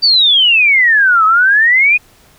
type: exponential two-way sweep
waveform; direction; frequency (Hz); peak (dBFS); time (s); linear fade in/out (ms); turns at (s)
sine; down then up; 4699 to 1263 to 2508; -6; 0.02-1.98; 20; 1.25
effects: pink hiss -47 dBFS RMS until 2.38 s